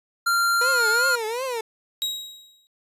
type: tone with pitch glide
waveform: square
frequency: 1385 to 1411.7 Hz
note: F6 to F6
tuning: -15 to +18 cents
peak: -19 dBFS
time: 0.26-1.16 s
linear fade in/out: 10 ms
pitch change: +33 cents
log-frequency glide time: 0.56-0.8 s
type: tone with vibrato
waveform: 30% pulse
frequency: 479.5 Hz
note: A#4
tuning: 49 cents sharp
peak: -23 dBFS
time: 0.61-1.61 s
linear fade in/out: 5 ms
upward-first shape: triangle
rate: 2.7 Hz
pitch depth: 210 cents each way
type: tone with exponential decay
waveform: 40% pulse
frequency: 3820 Hz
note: A#7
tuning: 42 cents sharp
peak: -20 dBFS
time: 2.02-2.67 s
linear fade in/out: 0 ms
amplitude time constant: 140 ms
effects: resampled to 32000 Hz